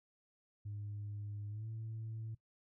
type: tone with pitch glide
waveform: sine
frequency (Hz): 103.3 to 111.36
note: G#2 to A2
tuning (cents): -9 to +21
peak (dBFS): -40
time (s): 0.65-2.35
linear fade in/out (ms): 10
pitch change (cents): +130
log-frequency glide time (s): 1.49-1.67
effects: noise-tail reverb RT60 0.1 s tail -18 dB re dry + tanh soft clip ceiling -38 dBFS